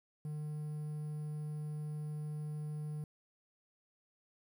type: tone with quantisation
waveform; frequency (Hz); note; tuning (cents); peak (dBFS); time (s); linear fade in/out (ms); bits
triangle; 151.1; D3; +50; -36; 0.25-3.04; 2; 11
effects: none